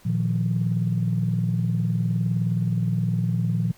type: chord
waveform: sine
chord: Bb suspended fourth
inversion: none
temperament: just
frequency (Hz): 116.54 / 155.39 / 174.81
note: Bb2 / Eb3 / F3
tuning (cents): 0 / -2 / +2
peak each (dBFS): -23 / -27 / -24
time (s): 0.05-3.72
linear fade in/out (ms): 10
effects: tanh soft clip ceiling -12 dBFS + pink hiss -54 dBFS RMS until 3.77 s